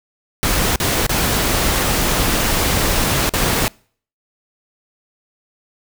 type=noise with dropouts; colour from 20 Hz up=pink; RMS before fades=-17 dBFS; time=0.43-3.68 s; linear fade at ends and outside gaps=0 ms; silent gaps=0.758-0.801 / 1.065-1.094 / 3.293-3.337 s; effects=noise-tail reverb RT60 0.5 s tail -26 dB re dry